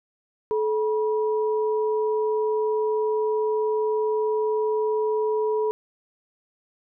sine tone pair together, 431.6 / 967 Hz, A4 / B5, -33 / -37 cents, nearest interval octave + major second, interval 1396 cents, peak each -21 / -30 dBFS, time 0.51-5.71 s, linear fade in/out 0 ms, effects none

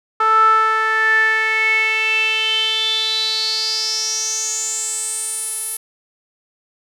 sawtooth tone with band-pass filter sweep, 440 Hz, A4, in tune, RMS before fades -18 dBFS, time 0.2-5.77 s, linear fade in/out 5 ms, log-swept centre 1200 to 11000 Hz, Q 8.3, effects none

